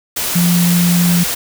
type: tone in noise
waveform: sine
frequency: 174.3 Hz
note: F3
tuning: 3 cents flat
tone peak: -10 dBFS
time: 0.35-1.24 s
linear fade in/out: 10 ms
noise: white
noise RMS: -19 dBFS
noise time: 0.16-1.35 s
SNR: +6 dB
effects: none